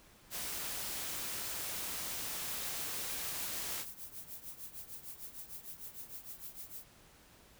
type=noise; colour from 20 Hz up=white; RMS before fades=-40 dBFS; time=0.3-3.86 s; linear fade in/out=50 ms
type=noise with tremolo; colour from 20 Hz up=violet; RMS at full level=-44 dBFS; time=2.48-6.84 s; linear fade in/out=0 ms; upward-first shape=triangle; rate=6.6 Hz; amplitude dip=90%
effects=pink hiss -61 dBFS RMS until 7.59 s